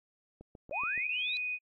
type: click train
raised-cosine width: 2 ms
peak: -36 dBFS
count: 5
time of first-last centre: 0.41-0.977 s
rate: 7.05 Hz
type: linear sweep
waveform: sine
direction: up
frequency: 523.3 to 4021 Hz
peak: -35 dBFS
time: 0.71-1.37 s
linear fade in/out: 0 ms
type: tone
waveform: sine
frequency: 2489 Hz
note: D#7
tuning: in tune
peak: -32 dBFS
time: 0.72-1.59 s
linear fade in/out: 50 ms
effects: AAC 48 kbps